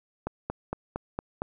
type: click train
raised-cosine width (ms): 1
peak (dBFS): -16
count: 6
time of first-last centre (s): 0.27-1.419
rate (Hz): 4.35
effects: none